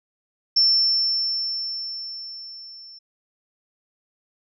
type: tone with level ramp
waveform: sine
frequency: 5380 Hz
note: E8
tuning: 34 cents sharp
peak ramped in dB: -13 to -41 dBFS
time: 0.56-2.99 s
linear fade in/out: 10 ms
effects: none